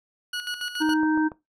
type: tone with tremolo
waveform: 20% pulse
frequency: 1459 Hz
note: F#6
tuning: 25 cents flat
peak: -23 dBFS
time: 0.33-0.94 s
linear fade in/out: 5 ms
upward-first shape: square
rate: 7.1 Hz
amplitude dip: 65%
type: harmonic tone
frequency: 311.1 Hz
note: D#4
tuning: in tune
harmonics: 1 / 3 / 5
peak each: -20 / -29 / -30 dBFS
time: 0.8-1.29 s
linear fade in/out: 20 ms
type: click train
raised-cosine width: 1 ms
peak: -24 dBFS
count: 4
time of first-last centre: 0.89-1.318 s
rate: 7.01 Hz
effects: noise-tail reverb RT60 0.2 s tail -19 dB re dry + low-pass 11000 Hz 12 dB/octave